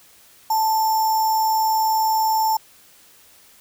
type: tone with sample-and-hold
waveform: sine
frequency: 880 Hz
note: A5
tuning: in tune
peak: -16 dBFS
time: 0.5-2.57 s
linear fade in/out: 5 ms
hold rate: 6300 Hz
effects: white hiss -51 dBFS RMS until 3.6 s